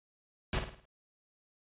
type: noise with echo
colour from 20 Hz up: pink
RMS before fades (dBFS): -31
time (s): 0.53-0.59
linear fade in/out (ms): 2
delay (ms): 53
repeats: 5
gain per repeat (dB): -7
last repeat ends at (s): 0.855
effects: resampled to 8000 Hz